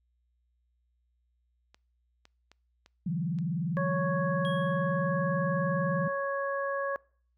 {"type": "clicks", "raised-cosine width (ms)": 0.2, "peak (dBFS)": -36, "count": 5, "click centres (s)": [1.745, 2.254, 2.516, 2.861, 3.387]}
{"type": "tone with vibrato", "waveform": "sine", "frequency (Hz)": 166.9, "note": "E3", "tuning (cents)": 22, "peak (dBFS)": -28, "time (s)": [3.06, 6.08], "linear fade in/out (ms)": 5, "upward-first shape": "sine", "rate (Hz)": 20, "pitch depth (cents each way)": 260}
{"type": "harmonic tone", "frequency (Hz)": 554.4, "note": "C#5", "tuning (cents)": 0, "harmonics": [1, 2, 3], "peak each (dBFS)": [-31, -34, -36], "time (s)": [3.77, 6.96], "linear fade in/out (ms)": 0}
{"type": "tone with exponential decay", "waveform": "triangle", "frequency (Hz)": 3280, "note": "G#7", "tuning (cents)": -22, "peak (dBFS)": -36, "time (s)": [4.45, 5.1], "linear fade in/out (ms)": 0, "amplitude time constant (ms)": 140}
{"effects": ["noise-tail reverb RT60 0.5 s tail -24 dB re dry", "added 60 Hz sine -70 dBFS peak until 7.37 s"]}